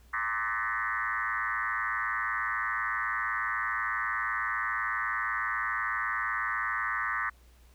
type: tone with frequency modulation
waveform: sine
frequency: 1511 Hz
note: F#6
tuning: 36 cents sharp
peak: -28 dBFS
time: 0.13-7.3 s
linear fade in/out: 10 ms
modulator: 112 Hz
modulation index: 4.1
effects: added 60 Hz sine -55 dBFS peak until 7.74 s + pink hiss -64 dBFS RMS until 7.74 s